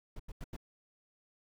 brown noise bursts, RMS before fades -42 dBFS, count 4, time 0.16-0.565 s, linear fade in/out 5 ms, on 36 ms, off 87 ms, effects none

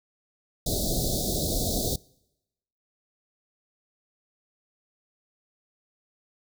pink band-stop noise, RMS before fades -27 dBFS, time 0.66-1.96 s, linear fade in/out 5 ms, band 730 to 3600 Hz, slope 96 dB/octave, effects noise-tail reverb RT60 0.9 s tail -25 dB re dry

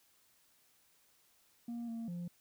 sine tone with pitch steps, 235.8 / 229.2 / 174.4 Hz, A#3 / A#3 / F3, +20 / -29 / -2 cents, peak -36 dBFS, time 1.68-2.28 s, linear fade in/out 5 ms, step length 200 ms, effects tanh soft clip ceiling -38 dBFS + white hiss -70 dBFS RMS until 2.4 s

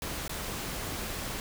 pink noise with dropouts, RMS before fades -36 dBFS, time 0.02-1.4 s, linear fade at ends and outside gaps 1 ms, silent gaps 0.279-0.294 s, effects none

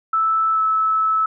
sine tone with pitch glide, 1315 to 1303.7 Hz, E6 to E6, -5 to -20 cents, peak -15 dBFS, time 0.13-1.26 s, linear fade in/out 5 ms, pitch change -15 cents, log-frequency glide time 0.53-0.59 s, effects none

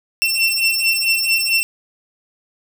25% pulse beating tone pair, 2700 / 2704.5 Hz, E7 / E7, +41 / +44 cents, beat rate 4.5 Hz, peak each -14 dBFS, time 0.22-1.63 s, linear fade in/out 0 ms, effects 7-bit

